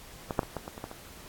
clicks, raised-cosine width 1 ms, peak -17 / -9 / -23 / -19 / -24 / -28 / -21 / -26 dBFS, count 8, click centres 0.308 / 0.392 / 0.432 / 0.567 / 0.679 / 0.779 / 0.841 / 0.914 s, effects pink hiss -49 dBFS RMS until 1.28 s + AAC 64 kbps

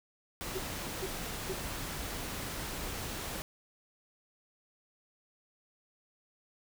pink noise, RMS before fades -39 dBFS, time 0.41-3.42 s, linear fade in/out 0 ms
sine tone bursts, 376.7 Hz, F#4, 31 cents sharp, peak -34 dBFS, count 3, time 0.55-1.533 s, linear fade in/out 5 ms, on 41 ms, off 430 ms
effects none

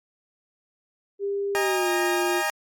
sine tone with pitch glide, 400 to 352.3 Hz, G4 to F4, +35 to +15 cents, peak -24 dBFS, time 1.19-2.43 s, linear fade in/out 50 ms, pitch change -220 cents, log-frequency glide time 1.55-1.9 s
20% pulse chord, D# suspended fourth, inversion none, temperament equal with one note detuned, 622.3 / 812.6 / 932.3 Hz, D#5 / G#5 / A#5, 0 / -38 / 0 cents, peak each -24 / -22 / -25 dBFS, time 1.55-2.5 s, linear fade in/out 0 ms
effects AAC 64 kbps

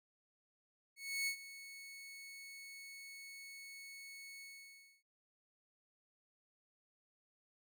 sawtooth tone with ADSR envelope, 2207 Hz, C#7, 8 cents flat, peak -31 dBFS, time 0.96-5.03 s, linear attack 310 ms, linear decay 88 ms, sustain -16 dB, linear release 620 ms, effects none

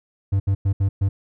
triangle tone bursts at uneven times, 97.9 Hz, G2, 2 cents flat, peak -14 dBFS, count 5, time 0.32-0.4 / 0.47-0.55 / 0.65-0.73 / 0.8-0.89 / 1.01-1.09 s, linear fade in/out 10 ms, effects none

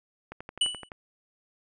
click train, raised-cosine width 0.5 ms, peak -24 dBFS, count 8, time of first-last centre 0.32-0.918 s, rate 11.7 Hz
square tone with exponential decay, 2960 Hz, F#7, in tune, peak -20 dBFS, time 0.61-0.89 s, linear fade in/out 5 ms, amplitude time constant 59 ms
effects resampled to 24000 Hz

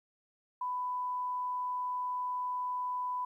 sine tone, 996 Hz, B5, 14 cents sharp, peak -32 dBFS, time 0.61-3.25 s, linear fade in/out 5 ms, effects 12-bit

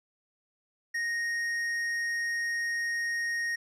sine tone with tanh clipping, 1864.7 Hz, A#6, in tune, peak -30 dBFS, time 0.94-3.56 s, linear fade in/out 10 ms, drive 9 dB, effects none

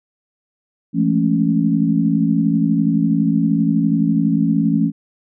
sine chord, A major seventh, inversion second, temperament equal with one note detuned, 168.57 / 207.7 / 220 / 277.2 Hz, E3 / G#3 / A3 / C#4, +39 / 0 / 0 / 0 cents, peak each -18 / -23 / -18 / -18 dBFS, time 0.93-4.92 s, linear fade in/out 50 ms, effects none

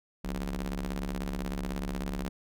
sawtooth ring-modulated tone, 69.9 Hz, C#2, 15 cents sharp, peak -25 dBFS, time 0.24-2.29 s, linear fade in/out 10 ms, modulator 113 Hz, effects none

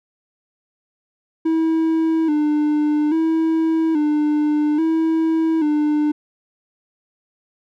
triangle tone with vibrato, 311.1 Hz, D#4, in tune, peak -13 dBFS, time 1.45-6.12 s, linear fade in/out 10 ms, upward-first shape square, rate 0.6 Hz, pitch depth 66 cents each way, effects none

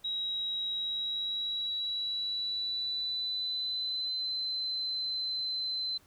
sine tone with pitch glide, 3839 to 4063 Hz, B7 to B7, -50 to +48 cents, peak -31 dBFS, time 0.04-5.98 s, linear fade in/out 10 ms, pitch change +98 cents, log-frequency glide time 0.75-4.35 s, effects pink hiss -63 dBFS RMS until 6.06 s

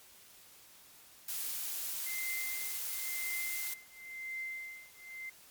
blue noise, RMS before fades -38 dBFS, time 1.28-3.74 s, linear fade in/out 5 ms
sine tone with tremolo, 2080 Hz, C7, 11 cents flat, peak -36 dBFS, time 2.06-5.3 s, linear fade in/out 10 ms, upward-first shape triangle, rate 0.96 Hz, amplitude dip 100%
effects white hiss -58 dBFS RMS until 5.5 s + MP3 96 kbps

